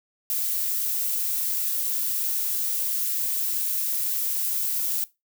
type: noise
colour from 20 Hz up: violet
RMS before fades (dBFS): -26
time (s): 0.3-5.04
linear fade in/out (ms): 0
effects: noise-tail reverb RT60 0.2 s tail -18 dB re dry